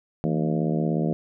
harmonic tone with a mistuned harmonic, 76.8 Hz, D#2, 22 cents flat, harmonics 2 / 3 / 4 / 5 / 6 / 7 / 8 / 9, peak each -24 / -28 / -30 / -32 / -34 / -35 / -36 / -37 dBFS, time 0.24-1.13 s, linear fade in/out 0 ms, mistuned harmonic 2, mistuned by +120 cents, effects none

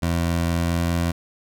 20% pulse tone with pitch glide, 84.6 to 85.29 Hz, E2 to F2, +45 to -40 cents, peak -15 dBFS, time 0.02-1.12 s, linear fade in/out 10 ms, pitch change +15 cents, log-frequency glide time 0.5-0.83 s, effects none

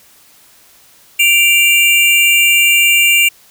square tone pair together, 2349 / 2786 Hz, D7 / F7, 0 / -5 cents, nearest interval minor third, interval 295 cents, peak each -11 dBFS, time 1.19-3.29 s, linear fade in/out 10 ms, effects white hiss -46 dBFS RMS until 3.5 s

